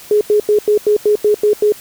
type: tone bursts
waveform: sine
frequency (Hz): 419.2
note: G#4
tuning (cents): +16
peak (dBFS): -8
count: 9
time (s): 0.11-1.722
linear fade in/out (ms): 2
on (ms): 100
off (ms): 89
effects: white hiss -37 dBFS RMS until 1.8 s